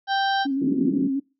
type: harmonic tone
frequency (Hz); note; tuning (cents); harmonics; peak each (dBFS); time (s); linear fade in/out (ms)
784; G5; 0; 1 / 2 / 4 / 5 / 6 / 7; -21 / -26 / -32 / -33 / -39 / -39; 0.07-0.47; 50
type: tone with vibrato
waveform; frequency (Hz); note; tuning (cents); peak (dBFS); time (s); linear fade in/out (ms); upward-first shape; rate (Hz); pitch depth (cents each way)
sine; 273; C#4; -26; -21; 0.45-1.2; 10; square; 8.5; 32
type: band-pass noise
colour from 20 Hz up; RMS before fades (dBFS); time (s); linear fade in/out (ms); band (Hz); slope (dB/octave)
pink; -25; 0.61-1.08; 10; 180 to 350; 48
effects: noise-tail reverb RT60 0.3 s tail -23 dB re dry